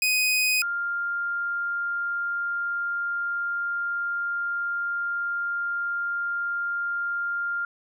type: tone pair in turn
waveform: sawtooth / sine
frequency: 2500 / 1399.2 Hz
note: D#7 / F6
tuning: +8 / +3 cents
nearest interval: minor seventh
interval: 1005 cents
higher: first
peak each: -17 / -25 dBFS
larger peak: first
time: 0.02-0.62 / 0.62-7.65 s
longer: second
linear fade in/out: 2 ms
effects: none